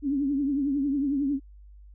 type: tone with vibrato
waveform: sine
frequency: 280 Hz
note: C#4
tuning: 18 cents sharp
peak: -23 dBFS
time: 0.02-1.4 s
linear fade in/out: 50 ms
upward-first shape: triangle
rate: 11 Hz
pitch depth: 110 cents each way
effects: added 50 Hz sine -46 dBFS peak until 1.94 s